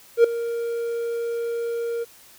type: tone with ADSR envelope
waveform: triangle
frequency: 467.1 Hz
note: A#4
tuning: 3 cents sharp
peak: -6 dBFS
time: 0.17-2.05 s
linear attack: 72 ms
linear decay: 4 ms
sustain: -16 dB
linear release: 24 ms
effects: white hiss -50 dBFS RMS until 2.38 s